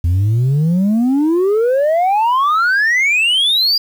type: exponential sweep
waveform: sine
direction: up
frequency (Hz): 82.1 to 4878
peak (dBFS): -8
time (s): 0.04-3.78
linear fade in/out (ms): 5
effects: tanh soft clip ceiling -10 dBFS + 7-bit